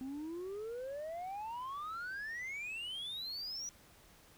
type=exponential sweep; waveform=sine; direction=up; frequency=255.7 to 5920 Hz; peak=-37 dBFS; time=0.01-3.69 s; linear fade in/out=0 ms; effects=tanh soft clip ceiling -39 dBFS + pink hiss -62 dBFS RMS until 4.37 s